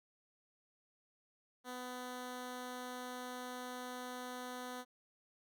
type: tone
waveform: 10% pulse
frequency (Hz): 250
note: B3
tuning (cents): +21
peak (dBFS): -35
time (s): 1.64-4.85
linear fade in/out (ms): 50
effects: none